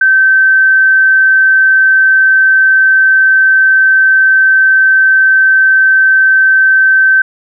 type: tone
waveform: sine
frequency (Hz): 1546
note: G6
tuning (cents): -24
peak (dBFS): -4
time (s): 0.01-7.22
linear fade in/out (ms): 5
effects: none